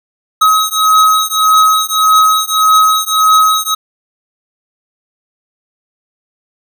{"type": "beating tone pair", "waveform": "square", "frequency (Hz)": [1272, 1273.7], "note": ["D#6", "D#6"], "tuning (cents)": [38, 40], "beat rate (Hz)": 1.7, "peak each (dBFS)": -11, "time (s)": [0.41, 3.75], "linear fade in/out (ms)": 10, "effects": []}